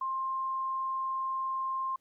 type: tone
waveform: sine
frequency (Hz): 1057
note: C6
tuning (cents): +17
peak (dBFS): -30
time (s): 0.01-1.96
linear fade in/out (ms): 5
effects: pink hiss -75 dBFS RMS until 2 s + high-pass 80 Hz 12 dB/octave